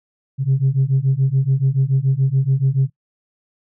sine beating tone pair, 130.81 / 137.81 Hz, C3 / C#3, 0 / -10 cents, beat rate 7 Hz, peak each -16 / -15 dBFS, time 0.38-2.9 s, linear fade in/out 50 ms, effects noise-tail reverb RT60 0.1 s tail -21 dB re dry + tanh soft clip ceiling -9 dBFS

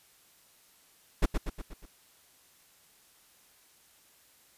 brown noise with echo, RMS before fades -22 dBFS, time 1.22-1.26 s, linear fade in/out 10 ms, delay 120 ms, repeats 5, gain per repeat -5 dB, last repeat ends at 1.86 s, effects white hiss -62 dBFS RMS until 4.57 s + resampled to 32000 Hz

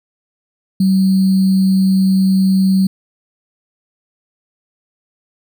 sine tone with sample-and-hold, 190.3 Hz, F#3, 49 cents sharp, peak -9 dBFS, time 0.8-2.87 s, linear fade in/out 5 ms, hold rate 4410 Hz, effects none

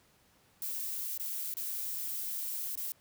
violet noise with dropouts, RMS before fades -37 dBFS, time 0.62-2.92 s, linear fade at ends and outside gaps 1 ms, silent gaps 1.177-1.197 / 1.54-1.569 / 2.754-2.775 s, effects pink hiss -66 dBFS RMS until 3 s + high-pass 60 Hz 12 dB/octave

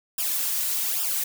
blue noise with flanger, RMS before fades -26 dBFS, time 0.18-1.24 s, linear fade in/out 5 ms, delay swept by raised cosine 0.47 to 4.47 ms, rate 1.2 Hz, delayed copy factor -0.8, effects none

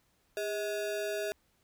square ring-modulated tone, 523.3 Hz, C5, in tune, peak -30 dBFS, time 0.37-1.32 s, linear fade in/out 0 ms, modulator 115 Hz, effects pink hiss -72 dBFS RMS until 1.63 s

